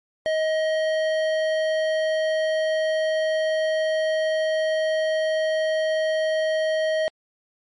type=tone with hard clipping; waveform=sine; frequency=630 Hz; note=D#5; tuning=21 cents sharp; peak=-22 dBFS; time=0.26-7.08 s; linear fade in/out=0 ms; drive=12 dB; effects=MP3 48 kbps